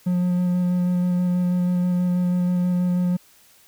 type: tone with vibrato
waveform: triangle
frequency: 178.9 Hz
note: F3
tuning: 42 cents sharp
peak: -16 dBFS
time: 0.06-3.17 s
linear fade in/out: 10 ms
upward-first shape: square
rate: 6.2 Hz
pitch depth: 9 cents each way
effects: white hiss -54 dBFS RMS until 3.67 s